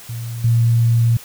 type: tone with level steps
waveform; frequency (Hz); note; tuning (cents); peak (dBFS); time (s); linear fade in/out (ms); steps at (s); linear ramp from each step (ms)
sine; 116.54; A#2; 0; -24 / -11; 0.09-1.17; 5; 0.44; 5
effects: white hiss -39 dBFS RMS until 1.24 s